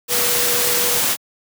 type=tone in noise; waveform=sine; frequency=484.2 Hz; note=B4; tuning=34 cents flat; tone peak=-26 dBFS; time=0.08-1.02 s; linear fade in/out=50 ms; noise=white; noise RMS=-18 dBFS; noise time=0.08-1.17 s; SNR=-11 dB; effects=high-pass 100 Hz 12 dB/octave